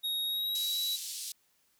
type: tone with pitch glide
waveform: square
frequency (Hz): 3762 to 3919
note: A#7 to B7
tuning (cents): +15 to -14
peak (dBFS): -31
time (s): 0.03-0.97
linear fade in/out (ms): 20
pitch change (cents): +71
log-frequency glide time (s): 0.26-0.78
type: band-pass noise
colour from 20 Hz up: pink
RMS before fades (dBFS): -40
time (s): 0.55-1.32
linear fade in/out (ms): 2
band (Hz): 3900 to 13000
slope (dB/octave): 24
effects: white hiss -71 dBFS RMS until 1.79 s